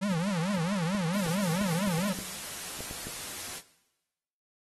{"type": "tone with vibrato", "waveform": "square", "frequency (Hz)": 181.9, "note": "F#3", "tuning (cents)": -29, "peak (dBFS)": -28, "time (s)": [0.01, 2.14], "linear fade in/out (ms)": 20, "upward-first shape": "triangle", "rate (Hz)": 4.5, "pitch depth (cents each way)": 280}
{"type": "clicks", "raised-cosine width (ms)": 2, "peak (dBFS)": -28, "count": 9, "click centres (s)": [0.949, 1.264, 1.613, 1.876, 1.986, 2.188, 2.806, 2.911, 3.07]}
{"type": "noise", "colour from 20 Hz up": "white", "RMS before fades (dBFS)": -39, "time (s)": [1.11, 3.62], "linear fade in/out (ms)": 50}
{"effects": ["noise-tail reverb RT60 1.0 s tail -17 dB re dry", "AAC 32 kbps"]}